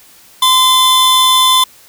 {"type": "tone pair together", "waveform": "45% pulse", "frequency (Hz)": [1032, 3510], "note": ["C6", "A7"], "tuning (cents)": [-24, -5], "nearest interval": "octave + major sixth", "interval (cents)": 2119, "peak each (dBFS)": -10, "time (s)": [0.42, 1.64], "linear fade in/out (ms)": 5, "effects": ["white hiss -43 dBFS RMS until 1.88 s"]}